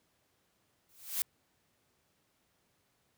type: noise with exponential growth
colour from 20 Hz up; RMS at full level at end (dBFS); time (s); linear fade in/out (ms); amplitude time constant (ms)
blue; -29; 0.89-1.22; 1; 70
effects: pink hiss -74 dBFS RMS until 3.17 s + high-pass 80 Hz 12 dB/octave